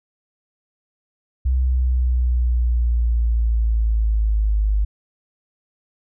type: linear sweep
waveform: sine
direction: down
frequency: 64.6 to 51 Hz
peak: -15 dBFS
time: 1.45-4.85 s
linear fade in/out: 10 ms
effects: none